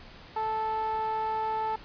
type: tone with band-pass filter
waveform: sawtooth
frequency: 438.5 Hz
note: A4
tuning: 6 cents flat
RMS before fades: -30 dBFS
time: 0.36-1.76 s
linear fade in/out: 5 ms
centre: 890 Hz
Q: 3.7
effects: pink hiss -49 dBFS RMS until 1.84 s + resampled to 11025 Hz